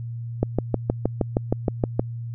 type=click train; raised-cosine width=2 ms; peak=-6 dBFS; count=11; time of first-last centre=0.43-1.995 s; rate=6.39 Hz; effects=added 117 Hz sine -29 dBFS peak until 2.34 s